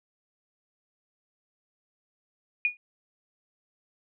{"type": "tone with exponential decay", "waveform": "sine", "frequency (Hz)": 2448, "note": "D#7", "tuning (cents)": -29, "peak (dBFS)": -18, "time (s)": [2.65, 2.77], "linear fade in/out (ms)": 1, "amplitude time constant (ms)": 26, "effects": []}